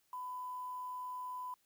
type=tone with quantisation; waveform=sine; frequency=1001 Hz; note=B5; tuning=23 cents sharp; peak=-40 dBFS; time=0.13-1.54 s; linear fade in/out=2 ms; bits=10; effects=white hiss -75 dBFS RMS until 1.65 s